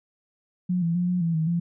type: tone with pitch steps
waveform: sine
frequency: 180.3 / 167.8 / 177.3 / 179.7 / 166.7 / 159.1 / 171.1 Hz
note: F#3 / E3 / F3 / F3 / E3 / D#3 / F3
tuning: -45 / +31 / +26 / +50 / +20 / +39 / -35 cents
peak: -21 dBFS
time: 0.69-1.6 s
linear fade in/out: 10 ms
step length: 130 ms
effects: none